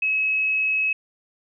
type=tone; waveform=sine; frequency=2569 Hz; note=E7; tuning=45 cents flat; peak=-19 dBFS; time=0.02-0.93 s; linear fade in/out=5 ms; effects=none